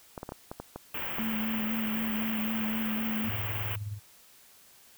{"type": "clicks", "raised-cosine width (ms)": 1, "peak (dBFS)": -23, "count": 8, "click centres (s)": [0.178, 0.231, 0.291, 0.321, 0.515, 0.6, 0.76, 1.184]}
{"type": "band-stop noise", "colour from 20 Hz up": "white", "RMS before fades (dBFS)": -35, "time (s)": [0.94, 3.76], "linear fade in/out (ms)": 5, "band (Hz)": [3200, 15000], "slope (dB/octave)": 96}
{"type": "tone with vibrato", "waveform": "sine", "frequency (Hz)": 220, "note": "A3", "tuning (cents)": 0, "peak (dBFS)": -30, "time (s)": [1.19, 3.29], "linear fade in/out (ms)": 2, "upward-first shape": "sine", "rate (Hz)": 3.9, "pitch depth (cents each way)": 27}
{"type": "tone with tremolo", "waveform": "sine", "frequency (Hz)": 103.6, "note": "G#2", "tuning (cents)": -4, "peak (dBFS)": -31, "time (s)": [3.23, 4], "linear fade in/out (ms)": 50, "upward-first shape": "sine", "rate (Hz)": 19, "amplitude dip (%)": 60}
{"effects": ["white hiss -57 dBFS RMS until 4.97 s"]}